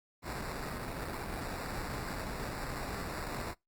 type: noise with sample-and-hold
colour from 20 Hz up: pink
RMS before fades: -39 dBFS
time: 0.22-3.55 s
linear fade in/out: 50 ms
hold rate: 3150 Hz
effects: noise-tail reverb RT60 0.2 s tail -26 dB re dry + Opus 48 kbps